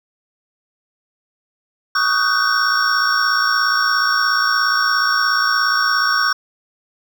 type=tone cluster; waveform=triangle; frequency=1127 / 1240 / 1482 / 1539 / 5520 Hz; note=C#6 / D#6 / F#6 / G6 / F8; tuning=+28 / -6 / +2 / -32 / -21 cents; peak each=-19 dBFS; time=1.95-6.33 s; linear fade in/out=5 ms; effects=none